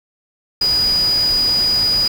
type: tone in noise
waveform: sine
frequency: 4920 Hz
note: D#8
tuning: 20 cents flat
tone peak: -13 dBFS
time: 0.61-2.08 s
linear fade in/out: 5 ms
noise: pink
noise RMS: -28 dBFS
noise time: 0.61-2.08 s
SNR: +12 dB
effects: none